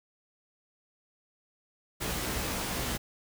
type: noise with comb filter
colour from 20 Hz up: pink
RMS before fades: -33 dBFS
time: 2-2.98 s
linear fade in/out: 20 ms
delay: 16 ms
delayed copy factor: +0.65
effects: none